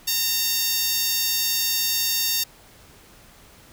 10% pulse tone with high-pass filter, 918 Hz, A#5, 27 cents flat, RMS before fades -23 dBFS, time 0.07-2.44 s, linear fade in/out 10 ms, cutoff 5400 Hz, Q 0.61, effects pink hiss -50 dBFS RMS until 3.72 s

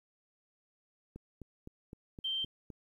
click train, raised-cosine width 3 ms, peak -33 dBFS, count 7, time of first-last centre 1.16-2.702 s, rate 3.89 Hz
sine tone, 3136 Hz, G7, in tune, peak -32 dBFS, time 2.24-2.45 s, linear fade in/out 10 ms
effects 11-bit

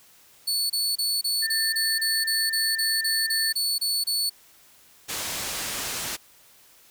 sawtooth tone bursts, 4441 Hz, C#8, 2 cents sharp, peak -20 dBFS, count 15, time 0.47-4.298 s, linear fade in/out 10 ms, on 230 ms, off 27 ms
sine tone, 1787 Hz, A6, 26 cents sharp, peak -27 dBFS, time 1.42-3.53 s, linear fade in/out 10 ms
white low-pass noise, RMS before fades -31 dBFS, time 5.08-6.17 s, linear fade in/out 20 ms, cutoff 9900 Hz, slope 12 dB/octave
effects white hiss -55 dBFS RMS until 6.9 s

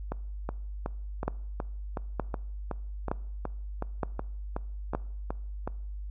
two click trains, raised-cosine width 1 ms, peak -14 / -18 dBFS, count 5 / 16, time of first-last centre 1.28-4.95 / 0.12-5.676 s, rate 1.09 / 2.7 Hz, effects noise-tail reverb RT60 0.7 s tail -22 dB re dry + added 50 Hz sine -35 dBFS peak until 6.1 s

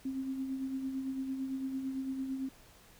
sine tone with tremolo, 265.7 Hz, C4, 27 cents sharp, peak -32 dBFS, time 0.05-2.49 s, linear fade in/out 5 ms, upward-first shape sine, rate 8.9 Hz, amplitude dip 45%, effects pink hiss -59 dBFS RMS until 2.99 s

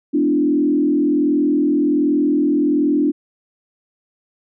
sine tone with frequency modulation, 294.3 Hz, D4, 4 cents sharp, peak -13 dBFS, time 0.13-3.12 s, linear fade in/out 20 ms, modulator 41.3 Hz, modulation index 1, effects none

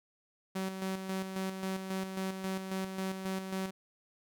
sawtooth tone with tremolo, 190 Hz, F#3, 46 cents sharp, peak -29 dBFS, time 0.55-3.71 s, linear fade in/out 10 ms, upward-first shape square, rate 3.7 Hz, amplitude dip 50%, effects none

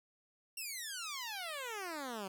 10% pulse exponential sweep, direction down, 2794 to 185 Hz, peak -32 dBFS, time 0.57-2.28 s, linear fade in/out 5 ms, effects none

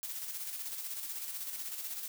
blue noise with tremolo, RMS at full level -39 dBFS, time 0.03-2.08 s, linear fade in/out 0 ms, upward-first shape square, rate 16 Hz, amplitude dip 40%, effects none

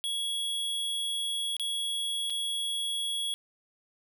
square tone with dropouts, 3340 Hz, G#7, 9 cents sharp, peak -30 dBFS, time 0.04-3.34 s, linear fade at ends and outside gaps 0 ms, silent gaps 1.567-1.597 / 2.299-2.304 s, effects none

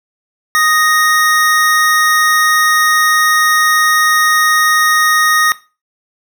square tone pair together, 1244.5 / 1864.6 Hz, D#6 / A#6, 0 / 0 cents, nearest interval perfect fifth, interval 700 cents, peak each -13 dBFS, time 0.55-5.52 s, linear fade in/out 0 ms, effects noise-tail reverb RT60 0.3 s tail -17 dB re dry

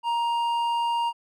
triangle tone with hard clipping, 938 Hz, A#5, 11 cents sharp, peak -24 dBFS, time 0.03-1.13 s, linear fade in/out 50 ms, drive 10 dB, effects none

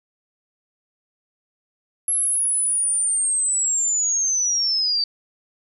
sine linear sweep, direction down, 11175 to 4590 Hz, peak -18 dBFS, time 2.08-5.04 s, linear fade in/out 2 ms, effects none

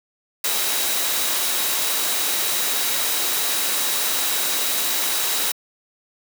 sine tone in noise, 3866 Hz, B7, 38 cents flat, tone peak -31 dBFS, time 0.44-5.52 s, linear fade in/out 5 ms, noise white, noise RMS -22 dBFS, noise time 0.44-5.52 s, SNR -12 dB, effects high-pass 300 Hz 12 dB/octave

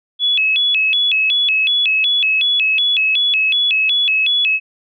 sine tone with vibrato, 2960 Hz, F#7, in tune, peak -12 dBFS, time 0.19-4.6 s, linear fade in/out 50 ms, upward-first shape square, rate 2.7 Hz, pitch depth 240 cents each way, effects none

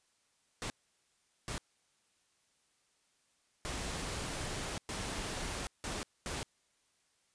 pink noise bursts at uneven times, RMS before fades -39 dBFS, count 6, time 0.62-0.7 / 1.48-1.58 / 3.65-4.78 / 4.89-5.67 / 5.84-6.03 / 6.26-6.43 s, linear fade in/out 0 ms, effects white hiss -74 dBFS RMS until 7.34 s + resampled to 22050 Hz

